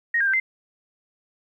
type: tone with pitch steps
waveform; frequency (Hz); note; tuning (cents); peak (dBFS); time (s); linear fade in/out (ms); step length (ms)
sine; 1871 / 1612 / 1563 / 2076; A#6 / G6 / G6 / C7; +6 / +48 / -6 / -14; -18; 0.14-0.4; 5; 65
effects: 10-bit